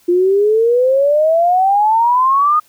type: exponential sweep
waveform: sine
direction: up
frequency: 345.7 to 1245 Hz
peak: -9 dBFS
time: 0.08-2.6 s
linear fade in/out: 10 ms
effects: white hiss -52 dBFS RMS until 2.68 s